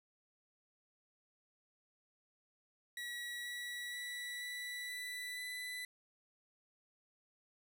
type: tone with pitch steps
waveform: 30% pulse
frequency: 1929 / 1941.3 / 1953.7 / 1966.1 / 1978.7 / 1991.3 Hz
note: B6 / B6 / B6 / B6 / B6 / B6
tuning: -41 / -30 / -19 / -8 / +3 / +14 cents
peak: -39 dBFS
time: 2.97-5.85 s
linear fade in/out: 2 ms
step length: 480 ms
effects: none